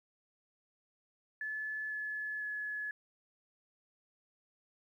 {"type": "tone with pitch steps", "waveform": "sine", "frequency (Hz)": [1727, 1715.1, 1703.2], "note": ["A6", "A6", "G#6"], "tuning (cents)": [-33, -45, 43], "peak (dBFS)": -36, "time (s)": [1.41, 2.91], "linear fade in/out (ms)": 2, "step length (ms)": 500, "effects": ["12-bit"]}